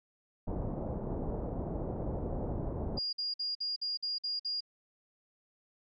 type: low-pass noise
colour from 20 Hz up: pink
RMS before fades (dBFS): -36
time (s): 0.47-2.99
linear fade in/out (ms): 10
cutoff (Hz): 730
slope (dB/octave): 24
type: tone bursts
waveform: sine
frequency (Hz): 4836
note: D8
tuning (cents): +50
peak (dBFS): -32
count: 8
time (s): 2.97-4.607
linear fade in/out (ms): 10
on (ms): 160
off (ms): 51
effects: none